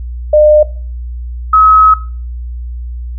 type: tone pair in turn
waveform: sine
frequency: 604 / 1279.8 Hz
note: D5 / D#6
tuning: +48 / +48 cents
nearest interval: octave + minor second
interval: 1300 cents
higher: second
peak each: -3 dBFS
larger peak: neither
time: 0.33-0.63 / 1.53-1.94 s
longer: second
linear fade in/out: 5 ms
effects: noise-tail reverb RT60 0.4 s tail -18 dB re dry + added 60 Hz sine -19 dBFS peak until 3.18 s